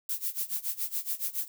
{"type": "noise with tremolo", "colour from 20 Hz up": "violet", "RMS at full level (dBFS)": -30, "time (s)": [0.09, 1.48], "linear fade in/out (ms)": 2, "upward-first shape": "sine", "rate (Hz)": 7.1, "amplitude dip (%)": 90, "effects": []}